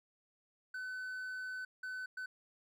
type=tone bursts at uneven times; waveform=triangle; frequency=1511 Hz; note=F#6; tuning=36 cents sharp; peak=-38 dBFS; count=3; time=0.74-1.65 / 1.83-2.06 / 2.17-2.26 s; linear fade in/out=5 ms; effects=none